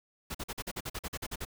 pink noise bursts, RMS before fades -37 dBFS, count 13, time 0.3-1.451 s, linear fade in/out 10 ms, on 47 ms, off 45 ms, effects none

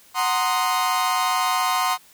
40% pulse chord, C half-diminished seventh, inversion second, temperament equal, 740 / 932.3 / 1046.5 / 1244.5 Hz, Gb5 / Bb5 / C6 / Eb6, 0 / 0 / 0 / 0 cents, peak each -24 / -27 / -22 / -26 dBFS, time 0.14-1.98 s, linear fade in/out 50 ms, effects white hiss -52 dBFS RMS until 2.13 s

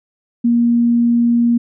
sine tone, 236.4 Hz, A#3, 24 cents sharp, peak -10 dBFS, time 0.44-1.58 s, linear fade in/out 10 ms, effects none

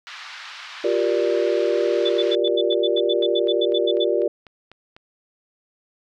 pink band-pass noise, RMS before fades -38 dBFS, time 0.07-2.35 s, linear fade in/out 0 ms, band 1100 to 4700 Hz, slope 24 dB/octave
sine chord, G minor seventh, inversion third, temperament just, 352.8 / 392 / 470.4 / 588 Hz, F4 / G4 / Bb4 / D5, +18 / 0 / +16 / +2 cents, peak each -23 dBFS, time 0.84-4.28 s, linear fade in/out 5 ms
click train, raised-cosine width 0.3 ms, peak -28 dBFS, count 13, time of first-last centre 1.98-4.965 s, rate 4.02 Hz
sine tone bursts, 3483 Hz, A7, 18 cents flat, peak -22 dBFS, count 16, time 2.05-4.045 s, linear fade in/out 10 ms, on 45 ms, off 85 ms
effects none

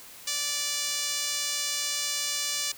5% pulse tone with band-pass filter, 584 Hz, D5, 10 cents flat, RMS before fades -30 dBFS, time 0.27-2.72 s, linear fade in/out 5 ms, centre 8400 Hz, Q 0.52, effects white hiss -47 dBFS RMS until 2.77 s

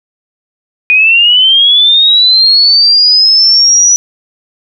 sine linear sweep, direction up, 2456 to 5920 Hz, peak -3 dBFS, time 0.9-3.96 s, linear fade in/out 0 ms, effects none

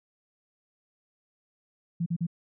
sine tone bursts, 169.3 Hz, E3, 46 cents sharp, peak -25 dBFS, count 3, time 2-2.268 s, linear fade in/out 10 ms, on 62 ms, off 41 ms, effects none

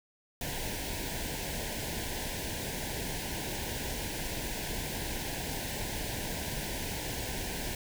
pink band-stop noise, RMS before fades -36 dBFS, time 0.41-7.75 s, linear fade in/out 2 ms, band 1000 to 1500 Hz, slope 96 dB/octave, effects none

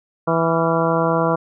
harmonic tone with a mistuned harmonic, 164.81 Hz, E3, in tune, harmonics 1 / 2 / 3 / 4 / 5 / 6 / 7 / 8, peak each -22 / -24 / -21 / -22 / -28 / -24 / -25 / -27 dBFS, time 0.27-1.36 s, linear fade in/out 10 ms, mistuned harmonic 8, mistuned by +74 cents, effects none

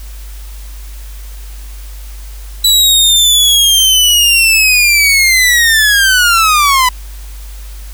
sawtooth linear sweep, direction down, 3951 to 987.8 Hz, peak -3 dBFS, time 2.64-6.89 s, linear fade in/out 5 ms, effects added 50 Hz sine -25 dBFS peak until 7.93 s + white hiss -38 dBFS RMS until 7.93 s

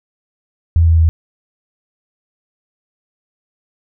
sine tone with pitch steps, 83.1 / 82.05 / 81.01 Hz, E2 / E2 / E2, +15 / -8 / -30 cents, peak -7 dBFS, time 0.76-1.09 s, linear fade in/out 0 ms, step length 110 ms, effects none

